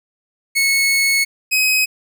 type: tone pair in turn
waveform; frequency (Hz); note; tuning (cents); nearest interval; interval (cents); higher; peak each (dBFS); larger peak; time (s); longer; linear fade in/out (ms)
sawtooth; 2197 / 2531; C#7 / D#7; -16 / +29; major second; 245; second; -10; neither; 0.55-1.25 / 1.51-1.86; first; 20
effects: none